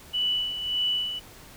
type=tone with tremolo; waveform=sine; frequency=2965 Hz; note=F#7; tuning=3 cents sharp; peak=-22 dBFS; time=0.13-1.2 s; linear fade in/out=20 ms; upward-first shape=sine; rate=1.7 Hz; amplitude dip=60%; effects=pink hiss -48 dBFS RMS until 1.56 s